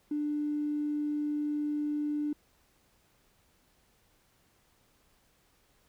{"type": "tone", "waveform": "triangle", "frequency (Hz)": 296.4, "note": "D4", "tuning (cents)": 16, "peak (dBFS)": -25, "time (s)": [0.11, 2.33], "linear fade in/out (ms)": 5, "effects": ["tanh soft clip ceiling -27 dBFS", "pink hiss -68 dBFS RMS until 5.88 s"]}